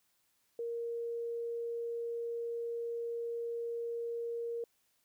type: tone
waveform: sine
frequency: 467.5 Hz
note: A#4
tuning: 5 cents sharp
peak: -35 dBFS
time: 0.59-4.64 s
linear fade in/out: 2 ms
effects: white hiss -75 dBFS RMS until 5.04 s